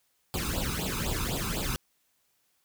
pink noise with flanger, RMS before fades -31 dBFS, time 0.34-1.76 s, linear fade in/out 0 ms, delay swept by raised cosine 0.24 to 0.82 ms, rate 4 Hz, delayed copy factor +0.9, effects white hiss -72 dBFS RMS until 2.64 s

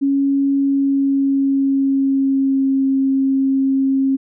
sine tone with pitch glide, 276.8 to 269.2 Hz, C#4 to C4, -2 to +49 cents, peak -13 dBFS, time 0.01-4.17 s, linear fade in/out 20 ms, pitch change -49 cents, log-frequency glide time 0.56-2.86 s, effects none

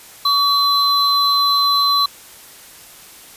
triangle tone pair together, 1137 / 4052 Hz, C#6 / B7, +44 / +44 cents, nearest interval octave + minor seventh, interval 2200 cents, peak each -14 dBFS, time 0.25-2.06 s, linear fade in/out 5 ms, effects white hiss -41 dBFS RMS until 3.36 s + resampled to 32000 Hz

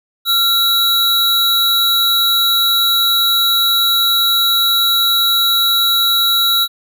square tone pair together, 1372 / 3881 Hz, F6 / B7, -31 / -31 cents, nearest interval octave + tritone, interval 1800 cents, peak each -21 / -12 dBFS, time 0.25-6.68 s, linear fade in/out 50 ms, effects none

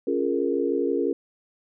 sine chord, Bb minor seventh, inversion first, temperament equal, 277.2 / 349.2 / 415.3 / 466.2 Hz, Db4 / F4 / Ab4 / Bb4, 0 / 0 / 0 / 0 cents, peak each -27 dBFS, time 0.07-1.13 s, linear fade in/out 5 ms, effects none

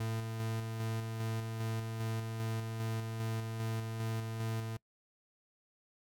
40% pulse tone with tremolo, 112.2 Hz, A2, 34 cents sharp, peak -33 dBFS, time 0-4.77 s, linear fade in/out 5 ms, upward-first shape square, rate 2.5 Hz, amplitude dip 35%, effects noise-tail reverb RT60 0.1 s tail -24 dB re dry

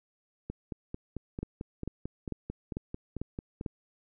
two click trains, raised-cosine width 3 ms, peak -23 / -21 dBFS, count 15 / 6, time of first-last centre 0.5-3.611 / 1.43-3.662 s, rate 4.5 / 2.24 Hz, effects none

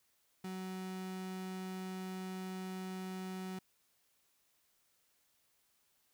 35% pulse tone, 186.9 Hz, F#3, 18 cents sharp, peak -39 dBFS, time 0.44-3.59 s, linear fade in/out 5 ms, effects white hiss -75 dBFS RMS until 6.13 s

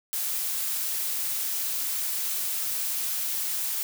blue noise, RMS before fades -29 dBFS, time 0.13-3.83 s, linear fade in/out 0 ms, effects none

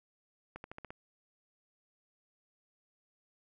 accelerating click train, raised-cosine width 0.5 ms, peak -29 dBFS, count 6, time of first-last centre 0.56-0.905 s, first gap 81 ms, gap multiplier 0.92, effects none

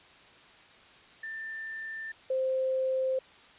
sine tone pair in turn, 1783 / 522.9 Hz, A6 / C5, +22 / -1 cents, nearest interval octave + major sixth, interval 2123 cents, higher first, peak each -36 / -26 dBFS, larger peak second, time 1.23-2.12 / 2.3-3.19 s, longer neither, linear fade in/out 5 ms, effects white hiss -55 dBFS RMS until 3.58 s + resampled to 8000 Hz

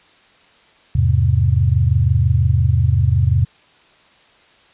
sine chord, E augmented, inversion none, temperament just, 82.41 / 103.01 / 128.76 Hz, E2 / G#2 / B#2, 0 / -14 / -27 cents, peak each -16 dBFS, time 0.95-3.45 s, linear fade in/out 5 ms, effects white hiss -51 dBFS RMS until 4.73 s + resampled to 8000 Hz

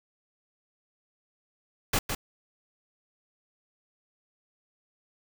pink noise with echo, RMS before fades -25 dBFS, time 1.93-1.99 s, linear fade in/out 5 ms, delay 160 ms, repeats 1, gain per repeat -6 dB, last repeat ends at 2.15 s, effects none

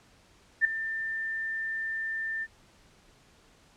sine tone with ADSR envelope, 1790 Hz, A6, 29 cents sharp, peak -16 dBFS, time 0.61-2.47 s, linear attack 38 ms, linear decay 5 ms, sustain -14 dB, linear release 43 ms, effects pink hiss -60 dBFS RMS until 3.76 s + low-pass 8000 Hz 12 dB/octave

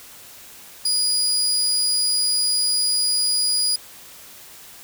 30% pulse tone, 4900 Hz, D#8, 27 cents flat, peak -15 dBFS, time 0.85-3.76 s, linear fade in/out 5 ms, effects white hiss -43 dBFS RMS until 4.83 s

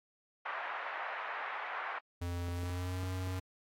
pink band-pass noise, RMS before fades -40 dBFS, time 0.45-1.99 s, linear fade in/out 10 ms, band 750 to 2100 Hz, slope 24 dB/octave
square tone with pitch glide, 87.31 to 92.5 Hz, F2 to F#2, 0 to 0 cents, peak -36 dBFS, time 2.21-3.4 s, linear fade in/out 10 ms, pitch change +100 cents, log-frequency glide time 2.53-3.04 s
clicks, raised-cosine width 2 ms, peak -35 dBFS, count 5, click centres 2.485 / 2.634 / 2.7 / 3.033 / 3.273 s
effects AAC 48 kbps

